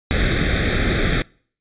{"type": "noise with comb filter", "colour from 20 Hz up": "pink", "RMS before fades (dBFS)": -18, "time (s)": [0.11, 1.22], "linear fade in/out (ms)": 0, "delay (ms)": 0.52, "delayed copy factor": 0.95, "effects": ["noise-tail reverb RT60 0.5 s tail -25 dB re dry", "resampled to 8000 Hz"]}